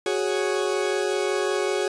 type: chord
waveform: 40% pulse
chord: F# suspended second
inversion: none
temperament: equal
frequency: 370 / 415.3 / 554.4 Hz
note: F#4 / G#4 / C#5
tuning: 0 / 0 / 0 cents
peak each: -25 / -25 / -29 dBFS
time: 0.06-1.88 s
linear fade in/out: 2 ms
effects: resampled to 22050 Hz